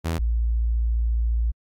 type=tone pair in turn; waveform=sawtooth / sine; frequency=82.2 / 57.24 Hz; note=E2 / A#1; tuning=-4 / -31 cents; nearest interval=tritone; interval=627 cents; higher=first; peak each=-19 dBFS; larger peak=neither; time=0.04-0.19 / 0.19-1.52 s; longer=second; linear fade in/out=20 ms; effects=AAC 48 kbps